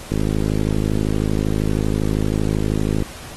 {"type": "click train", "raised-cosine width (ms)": 3, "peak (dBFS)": -7, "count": 154, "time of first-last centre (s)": [0.12, 3.023], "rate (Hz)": 52.7, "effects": ["pink hiss -37 dBFS RMS until 3.36 s", "AAC 32 kbps"]}